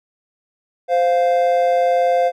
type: tone pair together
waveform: triangle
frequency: 520.1 / 698.5 Hz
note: C5 / F5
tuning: -10 / 0 cents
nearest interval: perfect fourth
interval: 510 cents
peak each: -14 dBFS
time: 0.88-2.32 s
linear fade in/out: 50 ms
effects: none